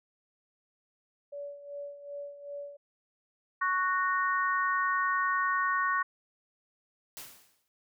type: tone with tremolo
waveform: sine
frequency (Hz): 572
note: D5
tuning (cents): -46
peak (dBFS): -36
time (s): 1.32-2.77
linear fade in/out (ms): 10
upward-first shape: sine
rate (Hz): 2.6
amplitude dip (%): 70
type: harmonic tone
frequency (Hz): 370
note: F#4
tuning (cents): 0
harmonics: 3 / 4 / 5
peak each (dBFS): -28 / -32 / -32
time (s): 3.61-6.03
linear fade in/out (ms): 10
type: noise with exponential decay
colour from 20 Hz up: white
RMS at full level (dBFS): -41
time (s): 7.17-7.68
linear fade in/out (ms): 0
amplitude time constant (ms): 110
effects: none